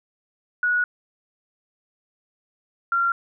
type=tone pair in turn; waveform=sine; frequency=1461 / 1379 Hz; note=F#6 / F6; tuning=-22 / -22 cents; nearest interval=minor second; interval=100 cents; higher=first; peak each=-18 dBFS; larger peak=neither; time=0.63-0.84 / 2.92-3.12 s; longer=first; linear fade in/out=2 ms; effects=none